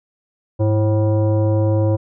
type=tone with frequency modulation; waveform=sine; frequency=103.83 Hz; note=G#2; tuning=in tune; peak=-13 dBFS; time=0.59-1.97 s; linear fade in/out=20 ms; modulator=434 Hz; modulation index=0.84; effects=none